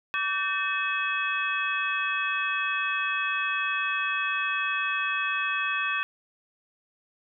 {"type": "tone cluster", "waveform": "sine", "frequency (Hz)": [1148, 1544, 1803, 2564, 3330], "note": ["D6", "G6", "A6", "E7", "G#7"], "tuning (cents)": [-40, -27, 42, -49, 4], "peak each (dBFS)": [-31, -31, -33, -29, -38], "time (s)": [0.14, 6.03], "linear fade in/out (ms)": 0, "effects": []}